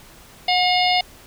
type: harmonic tone with a mistuned harmonic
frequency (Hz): 718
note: F5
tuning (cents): +48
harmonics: 1 / 3 / 4 / 5 / 6 / 7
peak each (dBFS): -18 / -23 / -24 / -25 / -26 / -26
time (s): 0.48-1.01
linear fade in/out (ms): 5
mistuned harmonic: 1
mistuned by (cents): +19
effects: pink hiss -46 dBFS RMS until 1.26 s